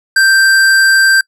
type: tone with sample-and-hold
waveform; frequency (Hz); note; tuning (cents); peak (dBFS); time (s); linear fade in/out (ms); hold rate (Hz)
sine; 1568; G6; 0; -5; 0.16-1.21; 5; 6300
effects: noise-tail reverb RT60 0.1 s tail -24 dB re dry + low-pass 11000 Hz 12 dB/octave